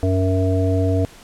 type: harmonic tone with a mistuned harmonic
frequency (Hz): 93.9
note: F#2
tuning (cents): +26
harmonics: 1 / 3 / 5 / 7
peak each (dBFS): -17 / -22 / -24 / -25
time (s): 0.03-1.05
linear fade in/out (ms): 0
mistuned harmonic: 5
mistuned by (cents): -15
effects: pink hiss -44 dBFS RMS until 1.23 s + low-pass 11000 Hz 12 dB/octave